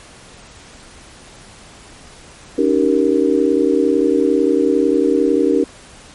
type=chord; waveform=sine; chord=Eb dominant seventh; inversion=third; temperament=just; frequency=280 / 311.1 / 388.9 / 466.7 Hz; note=Db4 / Eb4 / G4 / Bb4; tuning=+18 / 0 / -14 / +2 cents; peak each=-17 dBFS; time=2.58-5.64 s; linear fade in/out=5 ms; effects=pink hiss -41 dBFS RMS until 6.14 s + MP3 48 kbps